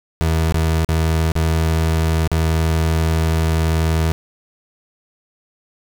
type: tone with dropouts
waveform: 30% pulse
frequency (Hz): 80.7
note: E2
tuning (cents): -36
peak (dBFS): -12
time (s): 0.21-4.12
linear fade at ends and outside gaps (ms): 0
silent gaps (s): 0.523-0.543 / 0.847-0.889 / 1.319-1.354 / 2.276-2.316
effects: none